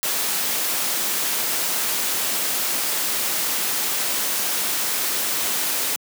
white noise, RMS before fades -23 dBFS, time 0.03-5.96 s, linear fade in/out 0 ms, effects high-pass 200 Hz 12 dB/octave

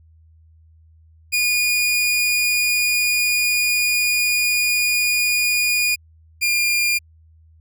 sawtooth tone pair in turn, 2444 / 2409 Hz, D#7 / D7, -32 / +43 cents, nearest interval unison, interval 25 cents, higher first, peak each -13 dBFS, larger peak neither, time 1.32-5.96 / 6.41-6.99 s, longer first, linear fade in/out 20 ms, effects added 80 Hz sine -48 dBFS peak until 7.6 s

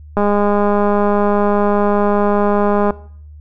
click train, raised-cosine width 1 ms, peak -3 dBFS, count 562, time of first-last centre 0.17-2.907 s, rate 205 Hz, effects noise-tail reverb RT60 0.6 s tail -20 dB re dry + added 75 Hz sine -34 dBFS peak until 3.4 s

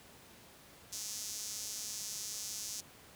sawtooth tone with high-pass filter, 214.7 Hz, A3, 42 cents flat, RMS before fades -42 dBFS, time 0.92-2.81 s, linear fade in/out 10 ms, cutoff 6000 Hz, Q 2.4, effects pink hiss -57 dBFS RMS until 3.15 s + high-pass 80 Hz 12 dB/octave

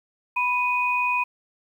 sine tone pair together, 987.2 / 2489 Hz, B5 / D#7, -1 / 0 cents, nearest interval octave + major third, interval 1601 cents, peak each -23 dBFS, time 0.36-1.24 s, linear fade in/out 10 ms, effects 9-bit

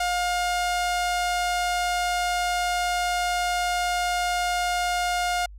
sawtooth tone with low-pass filter, 711 Hz, F5, 31 cents sharp, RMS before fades -25 dBFS, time 0-5.46 s, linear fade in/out 5 ms, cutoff 10000 Hz, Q 0.8, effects added 50 Hz sine -40 dBFS peak until 5.58 s

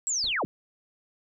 sine linear sweep, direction down, 7880 to 87.31 Hz, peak -25 dBFS, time 0.07-0.45 s, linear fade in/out 0 ms
brown noise with exponential decay, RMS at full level -37 dBFS, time 0.24-0.42 s, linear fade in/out 1 ms, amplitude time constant 37 ms
effects none

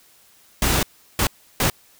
pink noise bursts at uneven times, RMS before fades -19 dBFS, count 3, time 0.62-0.83 / 1.19-1.27 / 1.6-1.7 s, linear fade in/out 2 ms, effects white hiss -54 dBFS RMS until 1.99 s

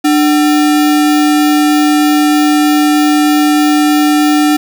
sine tone with sample-and-hold, 298.4 Hz, D4, 28 cents sharp, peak -6 dBFS, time 0.04-4.57 s, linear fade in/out 10 ms, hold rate 1050 Hz, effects none

